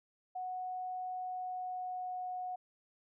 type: tone with pitch glide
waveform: sine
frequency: 737 to 731.9 Hz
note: F#5 to F#5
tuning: -7 to -19 cents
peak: -37 dBFS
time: 0.35-2.56 s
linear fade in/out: 10 ms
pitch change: -12 cents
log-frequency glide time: 1.11-2.28 s
effects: none